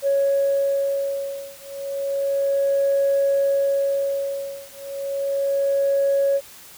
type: beating tone pair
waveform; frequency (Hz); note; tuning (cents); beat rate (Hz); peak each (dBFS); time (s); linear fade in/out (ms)
sine; 554.4 / 554.72; C#5 / C#5; 0 / +1; 0.32; -21; 0.02-6.41; 50
effects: tanh soft clip ceiling -12 dBFS + white hiss -44 dBFS RMS until 6.77 s